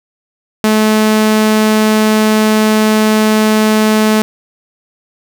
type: tone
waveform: sawtooth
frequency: 216 Hz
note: A3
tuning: 32 cents flat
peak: -4 dBFS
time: 0.64-4.22 s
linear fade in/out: 0 ms
effects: none